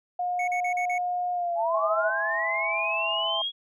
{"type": "tone with pitch glide", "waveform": "sine", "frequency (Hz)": [716, 645.3], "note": ["F5", "E5"], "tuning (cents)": [43, -37], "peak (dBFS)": -25, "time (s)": [0.19, 2.1], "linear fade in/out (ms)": 5, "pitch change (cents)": -180, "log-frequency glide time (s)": [1.33, 1.84]}
{"type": "tone bursts", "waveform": "triangle", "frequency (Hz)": 2215, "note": "C#7", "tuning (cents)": -2, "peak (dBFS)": -27, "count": 5, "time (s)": [0.39, 0.982], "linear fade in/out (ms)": 5, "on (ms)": 88, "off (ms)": 38}
{"type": "linear sweep", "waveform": "sine", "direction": "up", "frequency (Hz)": [804, 3345], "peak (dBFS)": -26, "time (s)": [1.55, 3.52], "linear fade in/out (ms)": 50}
{"type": "chord", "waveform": "sine", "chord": "E augmented", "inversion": "none", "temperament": "equal", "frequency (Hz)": [659.3, 830.6, 1046.5], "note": ["E5", "G#5", "B#5"], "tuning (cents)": [0, 0, 0], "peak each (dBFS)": [-31, -34, -32], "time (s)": [1.74, 3.42], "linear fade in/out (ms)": 5}
{"effects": []}